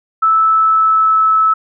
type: tone with pitch glide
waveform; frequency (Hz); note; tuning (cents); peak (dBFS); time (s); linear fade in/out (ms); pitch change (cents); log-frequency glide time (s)
sine; 1312 to 1302.9; E6 to E6; -9 to -21; -8; 0.22-1.54; 10; -12; 0.38-1.27
effects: none